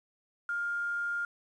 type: tone with quantisation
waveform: sine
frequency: 1407 Hz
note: F6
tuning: 12 cents sharp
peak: -30 dBFS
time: 0.49-1.25 s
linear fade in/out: 2 ms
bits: 9
effects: resampled to 22050 Hz